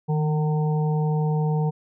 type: harmonic tone with a mistuned harmonic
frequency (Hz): 151.8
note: D#3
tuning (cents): -42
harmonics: 1 / 3 / 5 / 6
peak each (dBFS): -20 / -30 / -34 / -36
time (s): 0.08-1.71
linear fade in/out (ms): 20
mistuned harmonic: 1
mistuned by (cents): +38
effects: none